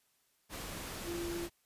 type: tone in noise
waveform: sine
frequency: 342.8 Hz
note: F4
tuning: 32 cents flat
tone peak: -37 dBFS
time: 1.04-1.49 s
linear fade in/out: 50 ms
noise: pink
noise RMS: -43 dBFS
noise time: 0.49-1.5 s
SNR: +3 dB
effects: white hiss -74 dBFS RMS until 1.65 s + resampled to 32000 Hz